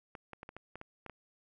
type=clicks; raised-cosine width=0.5 ms; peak=-30 dBFS; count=9; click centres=0.152 / 0.333 / 0.431 / 0.491 / 0.566 / 0.756 / 0.814 / 1.063 / 1.097 s; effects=none